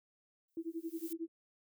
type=noise with exponential growth; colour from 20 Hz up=violet; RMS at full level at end=-45 dBFS; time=0.48-1.13 s; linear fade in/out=5 ms; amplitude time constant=140 ms
type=tone with tremolo; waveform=sine; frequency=329.6 Hz; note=E4; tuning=in tune; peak=-35 dBFS; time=0.57-1.28 s; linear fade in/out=2 ms; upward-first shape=sine; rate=11 Hz; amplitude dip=100%
effects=none